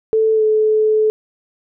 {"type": "tone with pitch glide", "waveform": "sine", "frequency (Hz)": [440.4, 432.1], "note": ["A4", "A4"], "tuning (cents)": [2, -31], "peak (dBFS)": -11, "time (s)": [0.13, 1.1], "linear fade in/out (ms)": 0, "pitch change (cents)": -33, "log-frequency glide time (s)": [0.34, 0.43], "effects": []}